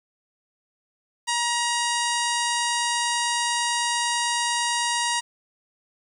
harmonic tone, 949 Hz, A#5, 31 cents sharp, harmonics 1 / 2 / 3 / 4 / 5 / 6 / 7 / 8 / 9 / 10, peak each -26 / -29 / -31 / -32 / -33 / -34 / -34 / -35 / -36 / -36 dBFS, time 1.27-5.21 s, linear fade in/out 20 ms, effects 9-bit

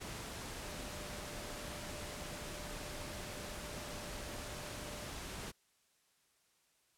sine tone in noise, 593 Hz, D5, 17 cents sharp, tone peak -53 dBFS, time 0.64-5.1 s, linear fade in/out 20 ms, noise pink, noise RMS -45 dBFS, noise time 0-5.52 s, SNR -11 dB, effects white hiss -74 dBFS RMS until 6.97 s + low-pass 11000 Hz 12 dB/octave

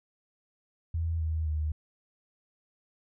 sine tone with pitch steps, 82.41 / 79.56 / 76.8 Hz, E2 / D#2 / D#2, 0 / +39 / -22 cents, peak -27 dBFS, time 0.94-1.72 s, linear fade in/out 5 ms, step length 260 ms, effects none

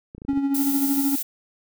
clicks, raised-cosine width 3 ms, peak -25 dBFS, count 7, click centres 0.149 / 0.181 / 0.219 / 0.25 / 0.293 / 0.332 / 0.375 s
triangle tone with tremolo, 277.2 Hz, C#4, in tune, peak -16 dBFS, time 0.28-1.16 s, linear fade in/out 10 ms, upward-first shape sine, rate 13 Hz, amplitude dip 50%
violet noise, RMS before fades -27 dBFS, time 0.54-1.23 s, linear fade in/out 10 ms
effects none

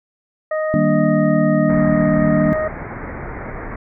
harmonic tone, 622.3 Hz, D#5, in tune, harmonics 1 / 2 / 3, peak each -18 / -28 / -29 dBFS, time 0.51-2.68 s, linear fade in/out 5 ms
sine chord, Eb major seventh, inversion none, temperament equal, 155.56 / 196 / 233.1 / 293.7 Hz, Eb3 / G3 / Bb3 / D4, 0 / 0 / 0 / 0 cents, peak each -19 dBFS, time 0.74-2.53 s, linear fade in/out 0 ms
pink low-pass noise, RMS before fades -29 dBFS, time 1.69-3.76 s, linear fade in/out 5 ms, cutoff 2200 Hz, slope 96 dB/octave
effects none

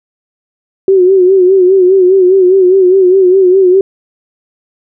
sine tone with vibrato, 373.9 Hz, F#4, 18 cents sharp, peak -3 dBFS, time 0.88-3.81 s, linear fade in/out 2 ms, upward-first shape sine, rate 4.9 Hz, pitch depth 73 cents each way, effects none

